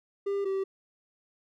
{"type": "tone pair in turn", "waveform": "triangle", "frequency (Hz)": [398.8, 386.8], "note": ["G4", "G4"], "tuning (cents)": [30, -23], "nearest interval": "minor second", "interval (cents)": 53, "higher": "first", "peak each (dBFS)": -25, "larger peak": "neither", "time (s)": [[0.26, 0.45], [0.45, 0.64]], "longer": "neither", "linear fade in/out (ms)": 10, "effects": []}